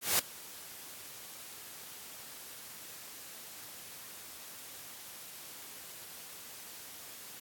white noise with ADSR envelope, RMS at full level -26 dBFS, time 0.01-7.4 s, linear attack 180 ms, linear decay 6 ms, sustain -22 dB, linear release 8 ms, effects high-pass 80 Hz 12 dB/octave + AAC 64 kbps

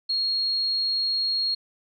sine tone, 4282 Hz, C8, 39 cents sharp, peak -22 dBFS, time 0.09-1.55 s, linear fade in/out 10 ms, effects none

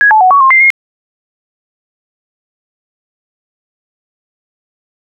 sine tone with pitch steps, 1664 / 867 / 741 / 1122 / 1063 / 2090 / 2142 Hz, G#6 / A5 / F#5 / C#6 / C6 / C7 / C7, +3 / -26 / +2 / +21 / +27 / -2 / +40 cents, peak -3 dBFS, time 0.01-0.703 s, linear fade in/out 0 ms, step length 99 ms, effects none

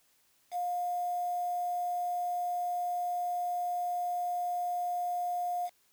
sine tone with quantisation, 710 Hz, F5, 28 cents sharp, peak -30 dBFS, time 0.51-5.7 s, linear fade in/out 50 ms, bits 8, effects white hiss -69 dBFS RMS until 5.92 s

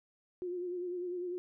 sine tone with vibrato, 356.7 Hz, F4, 37 cents sharp, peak -35 dBFS, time 0.42-1.38 s, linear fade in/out 0 ms, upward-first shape sine, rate 10 Hz, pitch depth 41 cents each way, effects none

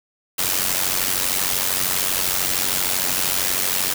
white noise with amplitude modulation, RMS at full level -18 dBFS, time 0.38-3.94 s, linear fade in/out 10 ms, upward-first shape sine, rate 92.9 Hz, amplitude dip 75%, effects none

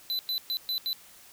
square tone bursts at uneven times, 4006 Hz, B7, 24 cents sharp, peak -28 dBFS, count 5, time 0.1-0.19 / 0.29-0.38 / 0.5-0.57 / 0.69-0.78 / 0.86-0.93 s, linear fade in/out 0 ms, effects white hiss -53 dBFS RMS until 1.32 s

